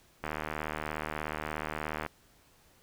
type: click train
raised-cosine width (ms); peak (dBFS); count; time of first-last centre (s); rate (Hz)
0.5; -19; 141; 0.24-2.063; 76.8
effects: pink hiss -63 dBFS RMS until 2.82 s